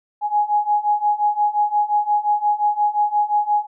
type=beating tone pair; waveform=sine; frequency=830.6 / 836.3 Hz; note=G#5 / G#5; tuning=0 / +12 cents; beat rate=5.7 Hz; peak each=-20 / -18 dBFS; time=0.21-3.67 s; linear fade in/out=50 ms; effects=none